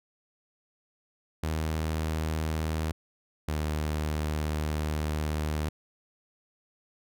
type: tone pair in turn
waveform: sawtooth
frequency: 78.8 / 76.47 Hz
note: D#2 / D#2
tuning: +23 / -29 cents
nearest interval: minor second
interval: 52 cents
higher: first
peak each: -24 dBFS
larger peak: neither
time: 1.43-2.92 / 3.48-5.69 s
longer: second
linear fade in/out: 5 ms
effects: none